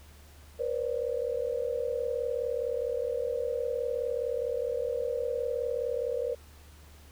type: tone cluster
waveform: sine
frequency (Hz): 478.6 / 518 / 583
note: A#4 / C5 / D5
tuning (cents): +46 / -17 / -13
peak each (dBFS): -31 / -33 / -36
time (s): 0.59-6.35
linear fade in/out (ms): 10
effects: added 74 Hz sine -51 dBFS peak until 7.11 s + pink hiss -57 dBFS RMS until 7.11 s